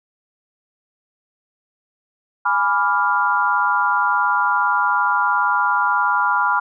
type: chord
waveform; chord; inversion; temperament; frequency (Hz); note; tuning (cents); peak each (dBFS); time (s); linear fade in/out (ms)
sine; G# diminished seventh; none; equal; 830.6 / 987.8 / 1174.7 / 1396.9; G#5 / B5 / D6 / F6; 0 / 0 / 0 / 0; -23 / -19 / -23 / -19; 2.45-6.6; 10
effects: none